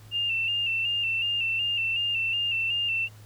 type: tone with vibrato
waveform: sine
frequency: 2747 Hz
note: F7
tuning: 29 cents flat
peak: -24 dBFS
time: 0.11-3.09 s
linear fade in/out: 50 ms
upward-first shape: square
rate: 2.7 Hz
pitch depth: 40 cents each way
effects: added 106 Hz sine -46 dBFS peak until 3.25 s + pink hiss -55 dBFS RMS until 3.25 s